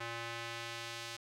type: tone with band-pass filter sweep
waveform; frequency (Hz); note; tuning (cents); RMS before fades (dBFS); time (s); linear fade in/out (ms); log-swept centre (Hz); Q
square; 116.6; A#2; +1; -43; 0-1.17; 10; 1900 to 4200; 0.82
effects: none